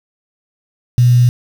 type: tone with quantisation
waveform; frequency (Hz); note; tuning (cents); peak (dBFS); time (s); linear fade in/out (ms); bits
sine; 122.5; B2; -14; -6; 0.98-1.29; 0; 5
effects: none